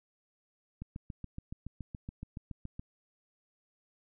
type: click train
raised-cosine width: 5 ms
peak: -28 dBFS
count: 15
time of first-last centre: 0.82-2.795 s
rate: 7.09 Hz
effects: none

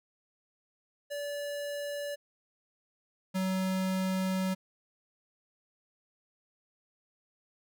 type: tone pair in turn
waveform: square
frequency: 577 / 188.15 Hz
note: D5 / F#3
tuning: -31 / +29 cents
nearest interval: octave + perfect fifth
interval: 1940 cents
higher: first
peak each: -35 / -29 dBFS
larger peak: second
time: 1.1-2.16 / 3.34-4.55 s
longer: second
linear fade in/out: 20 ms
effects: none

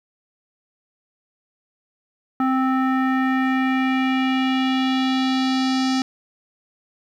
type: tone with low-pass filter sweep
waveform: square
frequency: 261.6 Hz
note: C4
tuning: in tune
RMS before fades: -20 dBFS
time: 2.4-6.02 s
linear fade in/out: 2 ms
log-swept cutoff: 1300 to 5300 Hz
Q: 2.5
effects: 9-bit

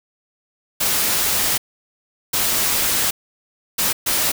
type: noise bursts at uneven times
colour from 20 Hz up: white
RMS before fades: -19 dBFS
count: 4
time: 0.8-1.58 / 2.33-3.11 / 3.78-3.93 / 4.06-4.32 s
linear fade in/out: 10 ms
effects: none

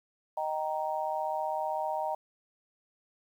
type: chord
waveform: sine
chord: Eb major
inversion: none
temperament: just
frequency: 622.3 / 777.8 / 933.4 Hz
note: Eb5 / G5 / Bb5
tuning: 0 / -14 / +2 cents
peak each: -34 dBFS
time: 0.37-2.15 s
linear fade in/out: 5 ms
effects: 10-bit

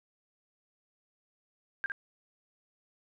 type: tone with echo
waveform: sine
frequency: 1600 Hz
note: G6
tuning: 35 cents sharp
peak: -29 dBFS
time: 1.84-1.86 s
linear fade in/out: 0 ms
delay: 59 ms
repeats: 1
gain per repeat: -4 dB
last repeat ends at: 1.919 s
effects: none

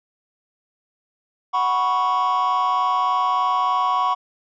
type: chord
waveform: triangle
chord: F# suspended fourth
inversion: none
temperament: just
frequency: 740 / 986.7 / 1110 Hz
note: F#5 / B5 / C#6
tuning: 0 / -2 / +2 cents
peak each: -21 / -19 / -17 dBFS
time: 1.53-4.15 s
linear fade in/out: 20 ms
effects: tanh soft clip ceiling -12 dBFS + resampled to 16000 Hz

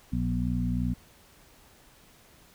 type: harmonic tone with a mistuned harmonic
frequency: 60.1 Hz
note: B1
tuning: 46 cents flat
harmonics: 1 / 2 / 3 / 4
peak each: -31 / -31 / -31 / -31 dBFS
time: 0.12-0.94 s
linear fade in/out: 10 ms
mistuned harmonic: 4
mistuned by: +20 cents
effects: pink hiss -57 dBFS RMS until 2.54 s

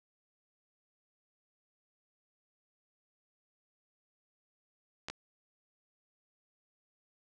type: clicks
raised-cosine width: 0.2 ms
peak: -21 dBFS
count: 2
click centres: 5.085 / 5.1 s
effects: resampled to 22050 Hz

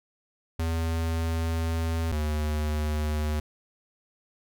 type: tone pair in turn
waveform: square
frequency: 82 / 75.89 Hz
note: E2 / D#2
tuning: -9 / -43 cents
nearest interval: minor second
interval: 134 cents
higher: first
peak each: -26 dBFS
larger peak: neither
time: 0.59-2.12 / 2.12-3.4 s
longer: first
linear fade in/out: 5 ms
effects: none

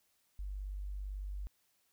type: tone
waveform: sine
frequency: 49 Hz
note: G1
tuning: in tune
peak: -38 dBFS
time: 0.39-1.47 s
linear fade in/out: 0 ms
effects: white hiss -75 dBFS RMS until 1.92 s

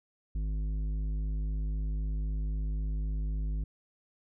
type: tone with tanh clipping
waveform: sine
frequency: 51.91 Hz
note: G#1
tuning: in tune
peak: -31 dBFS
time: 0.35-3.64 s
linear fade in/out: 5 ms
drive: 10 dB
effects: none

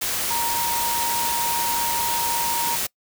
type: tone in noise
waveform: sine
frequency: 937 Hz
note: A#5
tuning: 9 cents sharp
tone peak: -24 dBFS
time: 0.3-2.76 s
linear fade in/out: 10 ms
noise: white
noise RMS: -25 dBFS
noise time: 0.01-2.87 s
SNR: -2 dB
effects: noise-tail reverb RT60 0.1 s tail -24 dB re dry

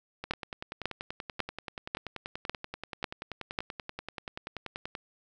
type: two click trains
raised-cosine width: 0.3 ms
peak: -21 / -13 dBFS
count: 50 / 7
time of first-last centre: 0.24-4.952 / 0.31-3.589 s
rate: 10.4 / 1.83 Hz
effects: none

